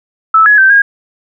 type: tone with pitch steps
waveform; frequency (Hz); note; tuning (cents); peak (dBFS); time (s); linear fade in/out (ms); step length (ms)
sine; 1310 / 1683 / 1555 / 1630; E6 / G#6 / G6 / G#6; -11 / +23 / -14 / -33; -3; 0.34-0.82; 5; 120
effects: none